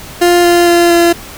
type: tone with pitch steps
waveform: 30% pulse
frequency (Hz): 350 / 347.2 / 344.4 / 341.6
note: F4 / F4 / F4 / F4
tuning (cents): +4 / -10 / -24 / -38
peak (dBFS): -3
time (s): 0.21-1.13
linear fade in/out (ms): 10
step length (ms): 230
effects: pink hiss -30 dBFS RMS until 1.37 s